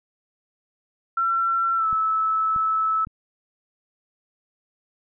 sine tone with pitch glide, 1353 to 1305.4 Hz, E6 to E6, +45 to -17 cents, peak -19 dBFS, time 1.17-3.05 s, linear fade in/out 5 ms, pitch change -62 cents, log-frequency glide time 1.76-1.87 s
clicks, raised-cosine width 5 ms, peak -27 dBFS, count 3, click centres 1.929 / 2.562 / 3.071 s
effects none

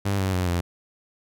sawtooth tone with pitch steps, 99.6 / 95.21 / 91.02 / 87.01 Hz, G2 / G2 / F#2 / F2, +28 / -50 / -28 / -6 cents, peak -18 dBFS, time 0.05-0.61 s, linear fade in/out 10 ms, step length 140 ms, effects none

